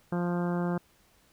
harmonic tone, 175.1 Hz, F3, 5 cents sharp, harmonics 1 / 2 / 3 / 4 / 5 / 6 / 7 / 8 / 9, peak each -28 / -34 / -38 / -40 / -42 / -44 / -45 / -46 / -47 dBFS, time 0.12-0.78 s, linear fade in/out 5 ms, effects pink hiss -64 dBFS RMS until 1.32 s

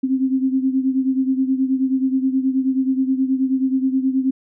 sine beating tone pair, 261.6 / 271 Hz, C4 / C#4, 0 / -39 cents, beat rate 9.4 Hz, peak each -17 / -22 dBFS, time 0.03-4.31 s, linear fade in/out 10 ms, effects none

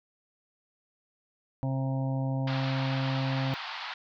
harmonic tone, 133.4 Hz, C3, 34 cents sharp, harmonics 1 / 2 / 4 / 5 / 6 / 7, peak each -28 / -34 / -40 / -42 / -44 / -45 dBFS, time 1.63-3.54 s, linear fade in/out 0 ms
pink band-pass noise, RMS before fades -38 dBFS, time 2.47-3.94 s, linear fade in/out 5 ms, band 760 to 4600 Hz, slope 48 dB/octave
effects none

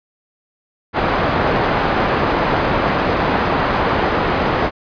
white low-pass noise, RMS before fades -17 dBFS, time 0.93-4.71 s, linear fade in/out 50 ms, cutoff 1100 Hz, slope 12 dB/octave, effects resampled to 11025 Hz

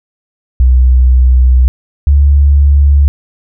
sine tone pair in turn, 63.2 / 71.07 Hz, B1 / C#2, +41 / +44 cents, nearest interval major second, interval 203 cents, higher second, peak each -3 dBFS, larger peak neither, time 0.6-1.68 / 2.07-3.08 s, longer first, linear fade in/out 0 ms, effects none

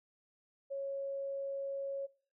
sine tone, 551 Hz, C#5, 11 cents flat, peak -36 dBFS, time 0.7-2.07 s, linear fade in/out 20 ms, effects noise-tail reverb RT60 0.5 s tail -22 dB re dry

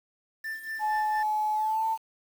triangle tone with tremolo, 1776 Hz, A6, 16 cents sharp, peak -29 dBFS, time 0.44-1.23 s, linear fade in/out 5 ms, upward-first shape sine, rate 4.3 Hz, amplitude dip 70%
sine tone with pitch glide, 854 to 890.3 Hz, G#5 to A5, +48 to +20 cents, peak -24 dBFS, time 0.79-1.98 s, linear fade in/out 50 ms, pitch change +72 cents, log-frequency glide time 1.54-1.86 s
effects tanh soft clip ceiling -16 dBFS + 8-bit

